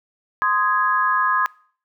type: chord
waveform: sine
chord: Ab major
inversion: first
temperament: just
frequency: 1038.3 / 1245.9 / 1661.2 Hz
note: C6 / Eb6 / Ab6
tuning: -14 / +2 / 0 cents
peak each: -20 / -21 / -21 dBFS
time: 0.42-1.46 s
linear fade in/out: 0 ms
effects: noise-tail reverb RT60 0.5 s tail -23 dB re dry